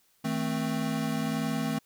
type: chord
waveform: square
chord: A diminished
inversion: second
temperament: equal with one note detuned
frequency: 158.92 / 220 / 261.6 Hz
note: Eb3 / A3 / C4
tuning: +37 / 0 / 0 cents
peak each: -34 / -32 / -33 dBFS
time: 0.24-1.79 s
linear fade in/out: 10 ms
effects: white hiss -67 dBFS RMS until 1.85 s